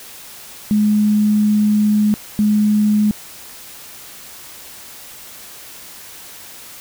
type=tone pair in turn; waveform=sine; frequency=210.4 / 210.4 Hz; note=G#3 / G#3; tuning=+23 / +23 cents; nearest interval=unison; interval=0 cents; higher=neither; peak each=-11 dBFS; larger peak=neither; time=0.71-2.14 / 2.39-3.11 s; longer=first; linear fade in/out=0 ms; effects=white hiss -37 dBFS RMS until 6.8 s